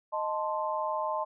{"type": "chord", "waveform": "sine", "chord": "A diminished", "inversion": "second", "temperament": "equal", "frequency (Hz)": [622.3, 880, 1046.5], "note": ["Eb5", "A5", "C6"], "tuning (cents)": [0, 0, 0], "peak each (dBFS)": -33, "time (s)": [0.12, 1.25], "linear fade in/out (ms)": 20, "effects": []}